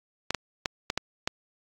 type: clicks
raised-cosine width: 0.2 ms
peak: -9 dBFS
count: 6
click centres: 0.306 / 0.347 / 0.658 / 0.901 / 0.976 / 1.275 s
effects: AAC 48 kbps